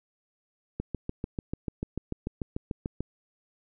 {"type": "click train", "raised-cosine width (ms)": 3, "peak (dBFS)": -18, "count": 16, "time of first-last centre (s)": [0.8, 3.006], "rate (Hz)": 6.8, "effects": []}